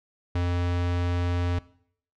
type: tone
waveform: square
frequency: 88 Hz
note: F2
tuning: 14 cents sharp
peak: -24 dBFS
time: 0.35-1.59 s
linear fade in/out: 5 ms
effects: noise-tail reverb RT60 0.6 s tail -19 dB re dry + low-pass 4000 Hz 12 dB/octave